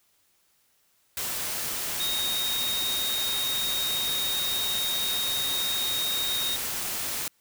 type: tone in noise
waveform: sine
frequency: 3729 Hz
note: A#7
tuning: in tune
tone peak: -27 dBFS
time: 2-6.56 s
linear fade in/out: 2 ms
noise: white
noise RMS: -31 dBFS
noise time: 1.17-7.28 s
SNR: +1 dB
effects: white hiss -67 dBFS RMS until 7.4 s